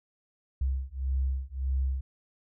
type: beating tone pair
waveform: sine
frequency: 65.41 / 67.11 Hz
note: C2 / C2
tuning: 0 / +45 cents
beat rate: 1.7 Hz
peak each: -30 dBFS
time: 0.61-2.01 s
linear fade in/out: 5 ms
effects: none